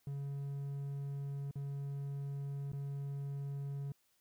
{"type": "tone with dropouts", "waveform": "triangle", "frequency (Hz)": 140.1, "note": "C#3", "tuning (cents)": 19, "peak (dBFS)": -36, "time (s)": [0.07, 3.92], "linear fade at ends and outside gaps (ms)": 2, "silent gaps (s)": [[1.511, 1.556], [2.719, 2.732]], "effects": ["white hiss -75 dBFS RMS until 4.2 s"]}